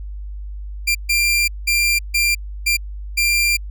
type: tone bursts at uneven times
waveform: sawtooth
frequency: 2379 Hz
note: D7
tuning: 22 cents sharp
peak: -11 dBFS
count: 6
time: 0.87-0.95 / 1.09-1.48 / 1.67-1.99 / 2.14-2.35 / 2.66-2.77 / 3.17-3.57 s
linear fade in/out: 10 ms
effects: added 50 Hz sine -27 dBFS peak until 3.7 s